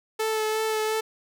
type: tone with vibrato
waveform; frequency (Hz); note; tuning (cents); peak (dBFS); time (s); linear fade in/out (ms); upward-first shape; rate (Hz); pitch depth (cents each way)
sawtooth; 436.3; A4; -15; -20; 0.19-1.01; 10; sine; 2.8; 16
effects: none